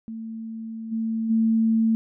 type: tone with level steps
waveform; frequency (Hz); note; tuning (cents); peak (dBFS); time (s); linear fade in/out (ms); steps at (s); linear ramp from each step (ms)
sine; 224.1; A3; +32; -31 / -23 / -17; 0.08-1.95; 0; 0.91 / 1.29; 20
effects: none